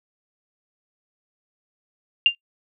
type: tone with exponential decay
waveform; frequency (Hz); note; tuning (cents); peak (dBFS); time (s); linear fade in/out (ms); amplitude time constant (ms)
sine; 2794; F7; 0; -7; 2.26-2.35; 1; 19
effects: noise-tail reverb RT60 0.1 s tail -23 dB re dry